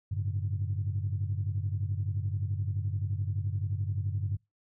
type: tone cluster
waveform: sine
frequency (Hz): 96.3 / 107.9 / 143.3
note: G2 / A2 / D3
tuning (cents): -30 / -33 / -42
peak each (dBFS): -30 / -33 / -38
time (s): 0.11-4.37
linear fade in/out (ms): 10
effects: noise-tail reverb RT60 0.2 s tail -25 dB re dry + tanh soft clip ceiling -21 dBFS